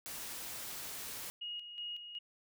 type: noise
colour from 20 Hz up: white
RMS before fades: -44 dBFS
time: 0.06-1.3 s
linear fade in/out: 0 ms
type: tone with tremolo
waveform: sine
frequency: 2877 Hz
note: F#7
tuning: 49 cents flat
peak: -39 dBFS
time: 1.41-2.19 s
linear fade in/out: 10 ms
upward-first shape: square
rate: 2.7 Hz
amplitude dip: 55%
effects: none